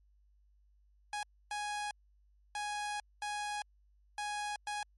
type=tone bursts at uneven times; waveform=sawtooth; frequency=830.6 Hz; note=G#5; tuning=in tune; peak=-32 dBFS; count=6; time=1.13-1.23 / 1.51-1.91 / 2.55-3 / 3.22-3.62 / 4.18-4.56 / 4.67-4.83 s; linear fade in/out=2 ms; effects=added 50 Hz sine -64 dBFS peak until 4.97 s + MP3 48 kbps